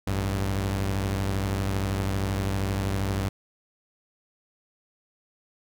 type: tone pair together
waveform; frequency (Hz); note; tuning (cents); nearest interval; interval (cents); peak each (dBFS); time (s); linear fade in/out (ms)
sawtooth; 55.14 / 97.6; A1 / G2; +4 / -7; minor seventh; 989; -27 / -22; 0.07-3.29; 5
effects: none